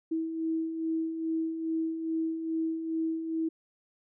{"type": "beating tone pair", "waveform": "sine", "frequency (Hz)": [321.6, 324], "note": ["E4", "E4"], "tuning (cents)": [-43, -30], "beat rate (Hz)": 2.4, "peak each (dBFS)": [-38, -29], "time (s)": [0.11, 3.49], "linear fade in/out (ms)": 10, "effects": []}